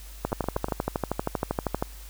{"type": "two click trains", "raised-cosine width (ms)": 1, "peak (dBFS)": [-11, -17], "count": [21, 4], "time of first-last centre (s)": [[0.25, 1.825], [0.32, 0.685]], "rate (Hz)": [12.7, 8.23], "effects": ["added 50 Hz sine -41 dBFS peak until 2.09 s", "white hiss -49 dBFS RMS until 2.09 s"]}